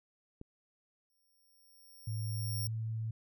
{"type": "click", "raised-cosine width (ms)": 3, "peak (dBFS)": -33, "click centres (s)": 0.414}
{"type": "tone with exponential growth", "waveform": "10% pulse", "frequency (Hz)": 5550, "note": "F8", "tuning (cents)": -12, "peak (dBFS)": -31, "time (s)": [1.1, 2.67], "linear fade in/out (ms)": 1, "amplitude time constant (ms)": 340}
{"type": "tone with pitch glide", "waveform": "sine", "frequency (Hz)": [110, 111.6], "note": ["A2", "A2"], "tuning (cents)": [0, 25], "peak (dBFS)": -34, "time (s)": [2.07, 3.11], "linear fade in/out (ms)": 5, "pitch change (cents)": 25, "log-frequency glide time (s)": [2.33, 2.47]}
{"effects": []}